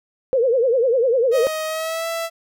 sine tone with vibrato, 493.9 Hz, B4, in tune, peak -14 dBFS, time 0.33-1.47 s, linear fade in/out 0 ms, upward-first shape triangle, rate 10 Hz, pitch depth 200 cents each way
sawtooth tone with pitch glide, 628 to 663.4 Hz, D#5 to E5, +16 to +11 cents, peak -19 dBFS, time 1.31-2.3 s, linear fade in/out 50 ms, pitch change +95 cents, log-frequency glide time 1.66-2.08 s
effects none

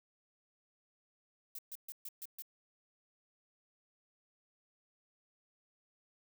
violet noise bursts, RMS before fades -45 dBFS, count 6, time 1.55-2.422 s, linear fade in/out 2 ms, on 37 ms, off 130 ms, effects none

